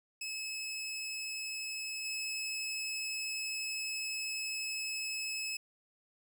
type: tone with level steps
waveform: 20% pulse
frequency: 2589 Hz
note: E7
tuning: 32 cents flat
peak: -33 / -31 dBFS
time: 0.21-5.57 s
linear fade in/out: 5 ms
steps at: 2.04 s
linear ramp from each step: 20 ms
effects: none